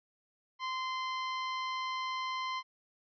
sawtooth tone, 1037 Hz, C6, 16 cents flat, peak -30 dBFS, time 0.59-2.63 s, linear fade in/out 50 ms, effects resampled to 11025 Hz

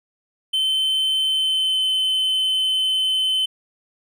triangle tone with pitch glide, 3077 to 3058 Hz, G7 to G7, -33 to -44 cents, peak -16 dBFS, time 0.53-3.46 s, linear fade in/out 10 ms, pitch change -11 cents, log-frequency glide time 1.24-1.86 s, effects none

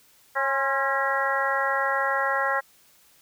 harmonic tone with a mistuned harmonic, 273.2 Hz, C#4, 25 cents flat, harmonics 2 / 3 / 4 / 5 / 6 / 7, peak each -29 / -29 / -29 / -29 / -29 / -29 dBFS, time 0.35-2.61 s, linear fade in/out 20 ms, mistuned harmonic 4, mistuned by -41 cents, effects white hiss -58 dBFS RMS until 3.21 s

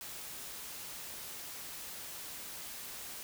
white noise, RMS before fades -45 dBFS, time 0.01-3.23 s, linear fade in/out 0 ms, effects none

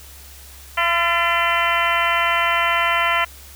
harmonic tone with a mistuned harmonic, 340 Hz, F4, 46 cents flat, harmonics 2 / 3 / 4 / 5 / 6 / 7 / 8 / 9, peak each -25 / -22 / -22 / -25 / -23 / -26 / -27 / -27 dBFS, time 0.77-3.25 s, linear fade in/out 10 ms, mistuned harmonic 5, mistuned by +59 cents, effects added 68 Hz sine -42 dBFS peak until 3.55 s + white hiss -43 dBFS RMS until 3.55 s

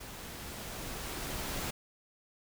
pink noise with level ramp, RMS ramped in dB -46 to -36 dBFS, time 0-1.71 s, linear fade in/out 10 ms, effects none

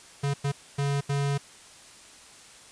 square tone bursts at uneven times, 141.1 Hz, C#3, 31 cents sharp, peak -25 dBFS, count 4, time 0.23-0.34 / 0.44-0.52 / 0.78-1.01 / 1.09-1.38 s, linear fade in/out 10 ms, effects white hiss -50 dBFS RMS until 2.71 s + resampled to 22050 Hz

